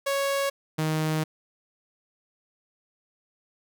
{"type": "tone pair in turn", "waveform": "sawtooth", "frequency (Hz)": [554.4, 156.47], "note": ["C#5", "D#3"], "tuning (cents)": [0, 10], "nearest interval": "octave + minor seventh", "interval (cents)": 2190, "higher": "first", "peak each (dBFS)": -20, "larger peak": "neither", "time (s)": [[0.06, 0.5], [0.78, 1.24]], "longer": "second", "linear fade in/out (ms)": 10, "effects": []}